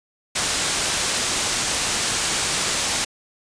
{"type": "low-pass noise", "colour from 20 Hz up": "white", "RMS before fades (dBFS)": -23, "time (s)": [0.35, 3.05], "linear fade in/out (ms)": 10, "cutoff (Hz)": 9100, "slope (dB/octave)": 24, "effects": ["resampled to 22050 Hz"]}